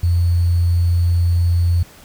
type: tone with sample-and-hold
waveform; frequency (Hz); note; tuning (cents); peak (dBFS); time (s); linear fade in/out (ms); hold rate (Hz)
sine; 86.6; F2; -14; -12; 0.03-1.83; 5; 4410
effects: pink hiss -44 dBFS RMS until 2.04 s